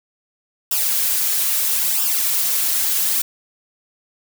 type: noise with flanger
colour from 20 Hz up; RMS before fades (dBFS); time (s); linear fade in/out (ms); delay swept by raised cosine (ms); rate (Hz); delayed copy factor
blue; -19; 0.71-3.22; 5; 0.47 to 6.07; 0.76; -0.7
effects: none